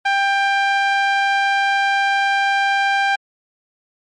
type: tone with low-pass filter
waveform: 5% pulse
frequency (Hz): 792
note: G5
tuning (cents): +18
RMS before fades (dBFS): -17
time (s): 0.05-3.16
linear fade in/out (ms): 10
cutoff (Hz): 1600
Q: 0.92
effects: MP3 48 kbps